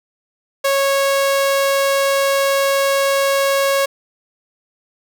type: tone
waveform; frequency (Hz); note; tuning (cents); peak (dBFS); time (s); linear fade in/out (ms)
sawtooth; 551; C#5; -11; -10; 0.64-3.86; 10
effects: none